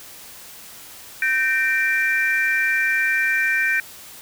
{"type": "tone cluster", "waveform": "sine", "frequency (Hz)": [1550, 1830, 2360], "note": ["G6", "A#6", "D7"], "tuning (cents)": [-20, -32, 8], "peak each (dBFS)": -21, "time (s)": [1.22, 3.8], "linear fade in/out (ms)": 2, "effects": ["tanh soft clip ceiling -8 dBFS", "white hiss -41 dBFS RMS until 4.21 s"]}